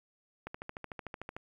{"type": "click train", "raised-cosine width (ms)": 0.5, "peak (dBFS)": -25, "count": 13, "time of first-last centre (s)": [0.47, 1.366], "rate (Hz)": 13.4, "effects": ["10-bit"]}